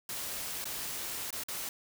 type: noise with dropouts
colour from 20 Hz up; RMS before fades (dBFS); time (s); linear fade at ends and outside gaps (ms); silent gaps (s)
white; -38; 0.09-1.69; 2; 0.643-0.654 / 1.306-1.327 / 1.436-1.484
effects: none